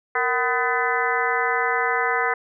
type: harmonic tone with a mistuned harmonic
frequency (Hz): 251.5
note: B3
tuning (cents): +32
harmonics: 2 / 3 / 4 / 5 / 6 / 7 / 8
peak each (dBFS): -27 / -27 / -27 / -27 / -27 / -27 / -27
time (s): 0.15-2.34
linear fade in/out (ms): 5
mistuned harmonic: 2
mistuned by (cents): -130
effects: none